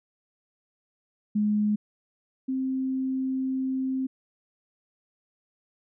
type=tone pair in turn; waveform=sine; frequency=209.8 / 262.6 Hz; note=G#3 / C4; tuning=+18 / +6 cents; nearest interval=major third; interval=388 cents; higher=second; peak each=-21 / -25 dBFS; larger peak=first; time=1.35-1.76 / 2.48-4.07 s; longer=second; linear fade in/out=10 ms; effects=none